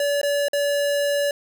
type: tone with dropouts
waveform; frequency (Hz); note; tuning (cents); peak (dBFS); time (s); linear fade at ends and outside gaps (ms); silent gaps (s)
square; 573; D5; -43; -20; 0-1.31; 2; 0.215-0.231 / 0.484-0.532
effects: none